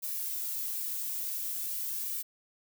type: noise with flanger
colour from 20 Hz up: violet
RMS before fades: -35 dBFS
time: 0.02-2.23 s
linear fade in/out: 20 ms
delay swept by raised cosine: 1.7 to 2.8 ms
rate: 0.46 Hz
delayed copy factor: +0.6
effects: none